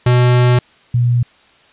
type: tone pair in turn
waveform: square / sine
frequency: 123.47 / 121 Hz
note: B2 / B2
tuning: 0 / -35 cents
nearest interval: unison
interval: 35 cents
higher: first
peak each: -9 / -10 dBFS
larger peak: first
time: 0.06-0.59 / 0.94-1.23 s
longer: first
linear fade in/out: 5 ms
effects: white hiss -49 dBFS RMS until 1.72 s + resampled to 8000 Hz